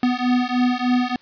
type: beating tone pair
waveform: square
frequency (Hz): 246.9 / 250.2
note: B3 / B3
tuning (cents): 0 / +23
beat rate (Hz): 3.3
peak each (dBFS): -21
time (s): 0.03-1.16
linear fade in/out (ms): 2
effects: white hiss -53 dBFS RMS until 1.21 s + resampled to 11025 Hz